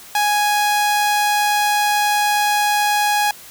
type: tone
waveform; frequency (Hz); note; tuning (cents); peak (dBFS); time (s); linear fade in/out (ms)
sawtooth; 830.6; G#5; 0; -11; 0.15-3.31; 2
effects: white hiss -40 dBFS RMS until 3.5 s